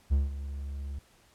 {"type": "tone with ADSR envelope", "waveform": "triangle", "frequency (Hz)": 69.8, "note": "C#2", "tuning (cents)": 13, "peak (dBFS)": -18, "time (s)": [0.1, 0.99], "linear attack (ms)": 27, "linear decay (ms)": 170, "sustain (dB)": -14, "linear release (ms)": 6, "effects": ["pink hiss -62 dBFS RMS until 1.34 s", "low-pass 12000 Hz 12 dB/octave"]}